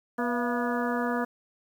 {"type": "harmonic tone with a mistuned harmonic", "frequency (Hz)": 242.9, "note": "B3", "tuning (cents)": -29, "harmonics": [1, 2, 3, 4, 5, 6, 7], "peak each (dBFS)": [-29, -32, -34, -35, -36, -37, -37], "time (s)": [0.18, 1.25], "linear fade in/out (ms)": 10, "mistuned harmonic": 3, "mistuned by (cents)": -87, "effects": ["9-bit"]}